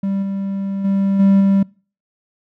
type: tone with level steps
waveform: triangle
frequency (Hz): 196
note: G3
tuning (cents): 0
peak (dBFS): -15 / -18 / -12 / -7 / -9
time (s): 0.03-1.63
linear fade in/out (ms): 5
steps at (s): 0.22 / 0.84 / 1.19 / 1.4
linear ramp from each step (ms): 10
effects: noise-tail reverb RT60 0.4 s tail -25 dB re dry

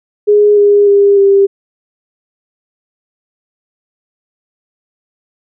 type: tone with pitch steps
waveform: sine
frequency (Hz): 415.3 / 408.6 / 402.1 / 395.6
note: G#4 / G#4 / G4 / G4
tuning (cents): 0 / -28 / +44 / +16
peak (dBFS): -4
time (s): 0.27-1.47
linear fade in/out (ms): 20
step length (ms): 300
effects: none

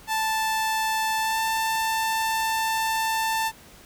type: tone with pitch glide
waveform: sawtooth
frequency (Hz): 880 to 889.2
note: A5 to A5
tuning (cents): 0 to +18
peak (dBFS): -19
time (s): 0.07-3.52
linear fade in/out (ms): 50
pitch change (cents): +18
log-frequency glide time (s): 1.2-1.39
effects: pink hiss -49 dBFS RMS until 3.85 s

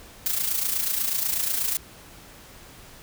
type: noise with amplitude modulation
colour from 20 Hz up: blue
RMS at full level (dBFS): -23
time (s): 0.26-1.77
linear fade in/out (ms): 0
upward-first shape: sine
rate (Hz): 28.2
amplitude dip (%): 60
effects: pink hiss -47 dBFS RMS until 3.02 s

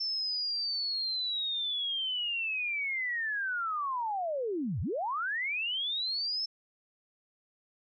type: linear two-way sweep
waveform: sine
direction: down then up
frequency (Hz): 5340 to 73.42 to 5340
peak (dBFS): -30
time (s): 0-6.46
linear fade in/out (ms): 10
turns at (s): 4.81
effects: none

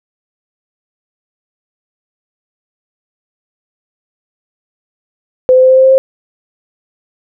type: tone with pitch steps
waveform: sine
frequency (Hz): 511 / 514.3 / 517.5 / 520.8 / 524.2 / 527.5 / 530.9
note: C5 / C5 / C5 / C5 / C5 / C5 / C5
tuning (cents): -41 / -30 / -19 / -8 / +3 / +14 / +25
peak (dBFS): -3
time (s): 5.49-5.98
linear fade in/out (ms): 0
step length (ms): 70
effects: none

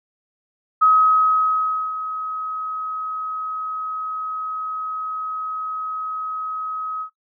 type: tone with ADSR envelope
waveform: sine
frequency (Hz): 1271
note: D#6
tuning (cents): +36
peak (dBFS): -10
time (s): 0.81-7.1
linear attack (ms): 16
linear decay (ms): 1100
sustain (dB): -14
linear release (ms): 87
effects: noise-tail reverb RT60 0.1 s tail -18 dB re dry

